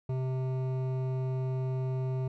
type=tone with hard clipping; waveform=triangle; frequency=130 Hz; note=C3; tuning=11 cents flat; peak=-31 dBFS; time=0.09-2.28 s; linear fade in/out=5 ms; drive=16 dB; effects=none